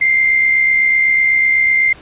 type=tone pair together; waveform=sine; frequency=2093 / 2161 Hz; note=C7 / C#7; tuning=0 / -45 cents; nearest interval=minor second; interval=55 cents; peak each=-10 / -21 dBFS; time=0.01-1.93 s; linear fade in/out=5 ms; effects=pink hiss -40 dBFS RMS until 2.01 s + resampled to 8000 Hz